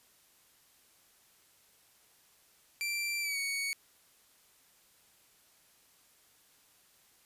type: tone with pitch glide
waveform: sawtooth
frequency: 2351 to 2231 Hz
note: D7 to C#7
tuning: +1 to +11 cents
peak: -29 dBFS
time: 2.81-3.73 s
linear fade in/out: 0 ms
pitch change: -90 cents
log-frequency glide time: 3.21-3.38 s
effects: white hiss -65 dBFS RMS until 7.25 s + resampled to 32000 Hz